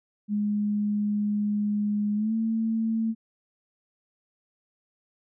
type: tone with pitch glide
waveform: sine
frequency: 207.7 to 223.9 Hz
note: G#3 to A3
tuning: 0 to +30 cents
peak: -23 dBFS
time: 0.28-3.15 s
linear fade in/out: 50 ms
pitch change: +130 cents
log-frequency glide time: 2.15-2.34 s
effects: none